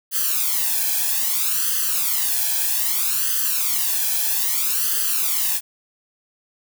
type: noise with flanger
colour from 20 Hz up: blue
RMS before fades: -21 dBFS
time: 0.11-5.61 s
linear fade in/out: 50 ms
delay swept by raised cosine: 0.64 to 1.23 ms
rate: 0.62 Hz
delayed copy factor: +1
effects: none